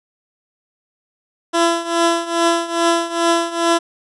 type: tone with tremolo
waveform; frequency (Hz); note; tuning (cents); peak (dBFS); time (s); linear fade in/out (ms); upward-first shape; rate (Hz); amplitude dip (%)
15% pulse; 337.1; E4; +39; -5; 1.53-3.79; 20; triangle; 2.4; 85
effects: resampled to 24000 Hz